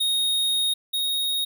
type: tone pair in turn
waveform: square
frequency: 3729 / 3748 Hz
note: A#7 / A#7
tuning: 0 / +9 cents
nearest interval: unison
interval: 9 cents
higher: second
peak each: -21 / -23 dBFS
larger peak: first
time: 0-0.74 / 0.93-1.45 s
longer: first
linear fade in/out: 10 ms
effects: none